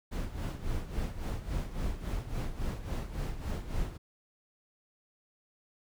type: noise with tremolo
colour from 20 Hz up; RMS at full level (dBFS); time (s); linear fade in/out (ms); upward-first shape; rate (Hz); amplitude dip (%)
brown; -32; 0.11-3.98; 20; sine; 3.6; 70
effects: none